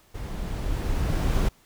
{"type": "noise with level ramp", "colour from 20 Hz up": "brown", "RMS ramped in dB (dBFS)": [-33, -21], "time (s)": [0.14, 1.49], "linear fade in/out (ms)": 10, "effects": ["pink hiss -59 dBFS RMS until 1.65 s"]}